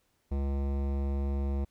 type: tone with hard clipping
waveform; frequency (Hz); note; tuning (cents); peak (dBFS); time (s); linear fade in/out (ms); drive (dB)
sine; 69.3; C#2; 0; -30; 0.31-1.65; 10; 17
effects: pink hiss -73 dBFS RMS until 1.7 s